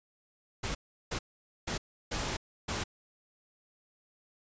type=noise bursts at uneven times; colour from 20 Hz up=pink; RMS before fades=-34 dBFS; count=5; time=0.63-0.75 / 1.11-1.19 / 1.67-1.78 / 2.11-2.37 / 2.68-2.84 s; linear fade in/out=10 ms; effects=resampled to 16000 Hz